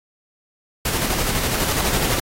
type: noise with tremolo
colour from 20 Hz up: pink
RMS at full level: -20 dBFS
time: 0.85-2.2 s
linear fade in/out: 5 ms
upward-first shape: square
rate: 12 Hz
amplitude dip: 30%
effects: AAC 48 kbps